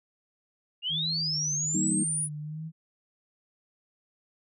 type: linear sweep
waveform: sine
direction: up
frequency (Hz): 2770 to 9956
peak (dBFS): -27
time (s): 0.82-2.29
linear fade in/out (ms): 50
type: tone with vibrato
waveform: sine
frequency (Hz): 155.56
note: D#3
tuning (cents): 0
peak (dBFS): -34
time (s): 0.89-2.72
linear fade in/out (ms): 50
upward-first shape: sine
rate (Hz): 1.2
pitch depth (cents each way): 69
type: chord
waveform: sine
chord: Eb major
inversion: first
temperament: just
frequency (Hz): 194.45 / 233.3 / 311.1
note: G3 / Bb3 / Eb4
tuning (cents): -14 / +2 / 0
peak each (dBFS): -29 / -33 / -30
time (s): 1.74-2.04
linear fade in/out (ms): 10
effects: none